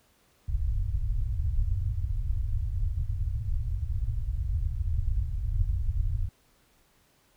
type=low-pass noise; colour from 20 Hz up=pink; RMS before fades=-28 dBFS; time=0.48-6.29 s; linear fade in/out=5 ms; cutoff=110 Hz; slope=48 dB/octave; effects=pink hiss -65 dBFS RMS until 7.36 s